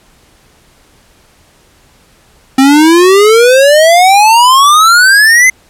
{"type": "exponential sweep", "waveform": "square", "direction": "up", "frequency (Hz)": [261.6, 2084], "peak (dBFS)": -3, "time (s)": [2.58, 5.5], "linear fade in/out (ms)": 5, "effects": ["pink hiss -46 dBFS RMS until 5.69 s", "low-pass 12000 Hz 12 dB/octave"]}